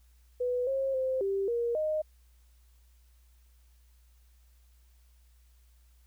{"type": "tone with pitch steps", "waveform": "sine", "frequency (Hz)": [494.8, 538, 521, 392.2, 472, 618], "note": ["B4", "C5", "C5", "G4", "A#4", "D#5"], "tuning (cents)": [3, 48, -7, 1, 22, -12], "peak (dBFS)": -27, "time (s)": [0.4, 2.02], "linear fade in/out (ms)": 10, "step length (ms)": 270, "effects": ["added 60 Hz sine -58 dBFS peak until 6.06 s", "white hiss -71 dBFS RMS until 6.06 s"]}